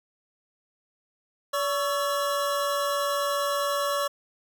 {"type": "tone cluster", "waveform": "square", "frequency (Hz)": [572, 1115, 1338], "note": ["D5", "C#6", "E6"], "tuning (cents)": [-46, 10, 25], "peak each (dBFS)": [-28, -29, -35], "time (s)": [1.53, 4.08], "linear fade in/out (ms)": 10, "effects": []}